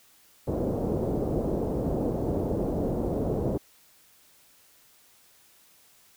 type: low-pass noise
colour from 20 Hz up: white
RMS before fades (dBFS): -28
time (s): 0.47-3.58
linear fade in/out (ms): 10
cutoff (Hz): 530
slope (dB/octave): 24
effects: white hiss -59 dBFS RMS until 6.16 s